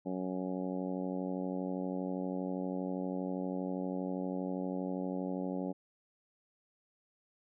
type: harmonic tone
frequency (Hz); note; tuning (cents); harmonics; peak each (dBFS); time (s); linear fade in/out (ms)
92.5; F#2; 0; 2 / 3 / 4 / 5 / 6 / 7 / 8 / 9; -38 / -38 / -44 / -45 / -43 / -50 / -50 / -50; 0.05-5.73; 20
effects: none